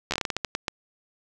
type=slowing click train; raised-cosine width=0.2 ms; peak=-9 dBFS; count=12; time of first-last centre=0.11-0.682 s; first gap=12 ms; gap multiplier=1.27; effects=none